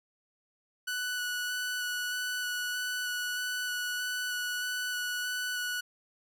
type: tone with vibrato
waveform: sawtooth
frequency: 1480 Hz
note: F#6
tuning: in tune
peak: -28 dBFS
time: 0.87-5.81 s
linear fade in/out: 10 ms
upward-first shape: square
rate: 1.6 Hz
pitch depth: 9 cents each way
effects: none